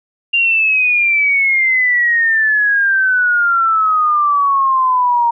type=exponential sweep; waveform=sine; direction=down; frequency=2795 to 932.3 Hz; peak=-10 dBFS; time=0.33-5.31 s; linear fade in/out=10 ms; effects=none